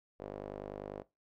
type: tone with band-pass filter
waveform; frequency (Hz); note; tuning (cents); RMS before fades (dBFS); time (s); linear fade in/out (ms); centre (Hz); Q
sawtooth; 50.1; G1; +38; -44; 0.19-1.03; 20; 520; 2.2
effects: noise-tail reverb RT60 0.2 s tail -17 dB re dry